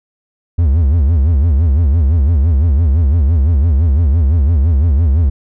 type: tone with vibrato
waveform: triangle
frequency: 75.9 Hz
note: D#2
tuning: 42 cents flat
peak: -6 dBFS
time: 0.58-5.3 s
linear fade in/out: 10 ms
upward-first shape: sine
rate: 5.9 Hz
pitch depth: 240 cents each way
effects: none